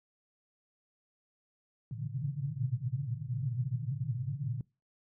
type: band-pass noise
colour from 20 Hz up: white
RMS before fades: -35 dBFS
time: 1.91-4.61 s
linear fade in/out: 2 ms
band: 110 to 150 Hz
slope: 96 dB/octave
effects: noise-tail reverb RT60 0.3 s tail -24 dB re dry